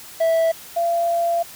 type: tone pair in turn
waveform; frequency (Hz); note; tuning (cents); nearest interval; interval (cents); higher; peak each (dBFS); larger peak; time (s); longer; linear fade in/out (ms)
triangle / sine; 656 / 682.2; E5 / F5; -9 / -41; minor second; 68; second; -13 / -17; first; 0.2-0.52 / 0.76-1.43; second; 10
effects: white hiss -40 dBFS RMS until 1.55 s